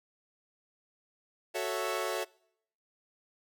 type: chord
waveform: sawtooth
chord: F# minor seventh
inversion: none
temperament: equal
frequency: 370 / 440 / 554.4 / 659.3 Hz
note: F#4 / A4 / C#5 / E5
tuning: 0 / 0 / 0 / 0 cents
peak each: -33 dBFS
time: 1.54-2.25 s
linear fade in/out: 20 ms
effects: noise-tail reverb RT60 0.7 s tail -24 dB re dry